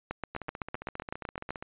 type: two click trains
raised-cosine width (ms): 0.5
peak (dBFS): -23 / -18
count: 20 / 12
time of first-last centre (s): 0.35-1.625 / 0.11-1.506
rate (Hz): 14.9 / 7.88
effects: resampled to 8000 Hz